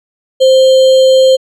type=tone with sample-and-hold; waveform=sine; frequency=523.3 Hz; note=C5; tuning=in tune; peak=-3 dBFS; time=0.4-1.37 s; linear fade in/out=20 ms; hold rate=3675 Hz; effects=low-pass 6000 Hz 12 dB/octave